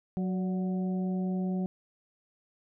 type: harmonic tone with a mistuned harmonic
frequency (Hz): 184.9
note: F#3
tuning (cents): -1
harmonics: 1 / 2 / 3 / 4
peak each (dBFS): -28 / -39 / -45 / -45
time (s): 0.17-1.66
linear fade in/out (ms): 0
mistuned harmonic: 3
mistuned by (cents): +55
effects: none